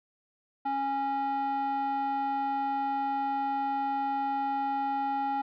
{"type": "tone with band-pass filter", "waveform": "square", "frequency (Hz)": 275, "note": "C#4", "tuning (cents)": -14, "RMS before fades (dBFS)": -30, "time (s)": [0.65, 5.42], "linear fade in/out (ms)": 10, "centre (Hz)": 840, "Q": 3, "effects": ["resampled to 11025 Hz"]}